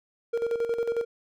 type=tone with tremolo; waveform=triangle; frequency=466.2 Hz; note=A#4; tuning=in tune; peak=-21 dBFS; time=0.33-1.05 s; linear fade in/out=10 ms; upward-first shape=square; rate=11 Hz; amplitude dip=60%; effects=none